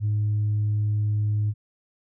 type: tone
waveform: sine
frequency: 105.2 Hz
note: G#2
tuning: 23 cents sharp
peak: -19 dBFS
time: 0-1.54 s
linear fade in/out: 50 ms
effects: tanh soft clip ceiling -18 dBFS